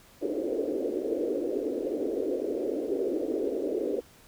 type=band-pass noise; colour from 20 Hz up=white; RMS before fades=-30 dBFS; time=0.21-4.01 s; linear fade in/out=20 ms; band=280 to 520 Hz; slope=48 dB/octave; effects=pink hiss -56 dBFS RMS until 4.27 s